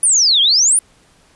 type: exponential two-way sweep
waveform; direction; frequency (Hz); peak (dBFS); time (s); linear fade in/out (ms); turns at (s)
sine; down then up; 9956 to 3136 to 9956; -9; 0.03-0.79; 2; 0.41
effects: pink hiss -52 dBFS RMS until 1.35 s + resampled to 24000 Hz